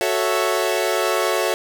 sawtooth chord, F# minor seventh, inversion none, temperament equal, 370 / 440 / 554.4 / 659.3 Hz, F#4 / A4 / C#5 / E5, 0 / 0 / 0 / 0 cents, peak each -20 dBFS, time 0.01-1.54 s, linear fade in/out 0 ms, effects none

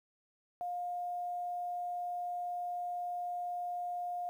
sine tone, 709 Hz, F5, 26 cents sharp, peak -35 dBFS, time 0.61-4.29 s, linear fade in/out 0 ms, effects 11-bit

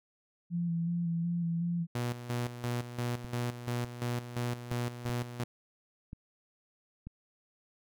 sine tone with vibrato, 170 Hz, F3, 46 cents flat, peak -29 dBFS, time 0.5-1.87 s, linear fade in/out 50 ms, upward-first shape square, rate 2.7 Hz, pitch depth 22 cents each way
sawtooth tone with tremolo, 121 Hz, B2, 35 cents flat, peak -27 dBFS, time 1.95-5.44 s, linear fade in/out 5 ms, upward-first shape square, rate 2.9 Hz, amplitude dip 70%
clicks, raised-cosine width 5 ms, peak -30 dBFS, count 5, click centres 3.247 / 4.719 / 5.096 / 6.131 / 7.07 s
effects none

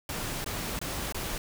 pink noise with dropouts, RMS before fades -34 dBFS, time 0.09-1.38 s, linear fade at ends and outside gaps 2 ms, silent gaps 0.444-0.461 / 0.791-0.814 / 1.124-1.145 s, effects none

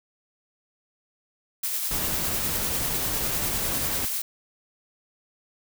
blue noise with tremolo, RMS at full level -27 dBFS, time 1.63-4.22 s, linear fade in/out 5 ms, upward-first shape sine, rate 10 Hz, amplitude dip 30%
pink noise, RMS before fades -32 dBFS, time 1.91-4.05 s, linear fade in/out 0 ms
effects none

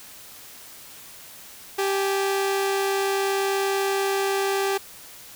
sawtooth tone pair together, 392 / 844.7 Hz, G4 / G#5, 0 / +29 cents, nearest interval octave + minor second, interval 1329 cents, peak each -18 / -29 dBFS, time 1.78-4.78 s, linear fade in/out 10 ms, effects white hiss -44 dBFS RMS until 5.35 s

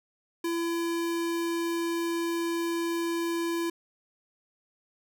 square tone, 337.1 Hz, E4, 39 cents sharp, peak -28 dBFS, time 0.44-3.7 s, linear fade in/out 5 ms, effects none

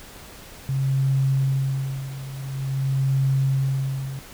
sine tone with tremolo, 134.8 Hz, C#3, 48 cents flat, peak -17 dBFS, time 0.69-4.19 s, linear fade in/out 0 ms, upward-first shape sine, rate 0.48 Hz, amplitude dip 80%, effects pink hiss -43 dBFS RMS until 4.33 s

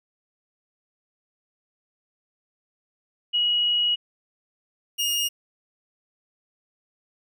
sine / sawtooth tone pair in turn, 2906 / 2849 Hz, F#7 / F7, -32 / +34 cents, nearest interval unison, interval 34 cents, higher first, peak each -19 dBFS, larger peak neither, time 3.33-3.96 / 4.98-5.29 s, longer first, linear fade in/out 20 ms, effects none

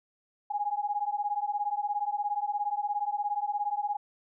sine beating tone pair, 817 / 834 Hz, G#5 / G#5, -29 / +7 cents, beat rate 17 Hz, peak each -31 dBFS, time 0.5-3.97 s, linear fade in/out 10 ms, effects none

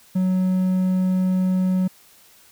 triangle tone, 185.4 Hz, F#3, 4 cents sharp, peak -15 dBFS, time 0.15-1.88 s, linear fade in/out 10 ms, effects white hiss -52 dBFS RMS until 2.51 s

